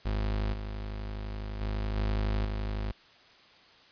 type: tone with level steps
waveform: 35% pulse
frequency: 51.91 Hz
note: G#1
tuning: in tune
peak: -26 / -33 / -28 / -25 / -29 dBFS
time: 0.05-2.92 s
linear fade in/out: 10 ms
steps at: 0.53 / 1.61 / 1.96 / 2.45 s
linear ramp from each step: 5 ms
effects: white hiss -57 dBFS RMS until 3.91 s + resampled to 11025 Hz